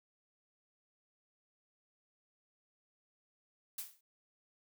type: noise with exponential decay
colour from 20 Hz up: blue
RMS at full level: -38 dBFS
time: 3.78-4.01 s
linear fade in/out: 5 ms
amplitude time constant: 50 ms
effects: none